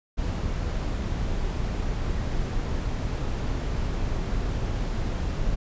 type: noise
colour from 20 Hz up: brown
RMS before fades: -27 dBFS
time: 0.17-5.56 s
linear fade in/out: 20 ms
effects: resampled to 16000 Hz